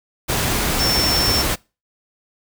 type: tone in noise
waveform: sine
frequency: 5410 Hz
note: E8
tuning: 44 cents sharp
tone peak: -18 dBFS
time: 0.79-1.43 s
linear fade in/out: 20 ms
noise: pink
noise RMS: -20 dBFS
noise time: 0.28-1.56 s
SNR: -1 dB
effects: noise-tail reverb RT60 0.3 s tail -25 dB re dry